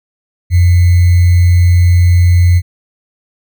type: tone with sample-and-hold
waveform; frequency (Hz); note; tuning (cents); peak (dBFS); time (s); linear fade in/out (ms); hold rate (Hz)
sine; 88; F2; +14; -4; 0.5-2.62; 50; 2100
effects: none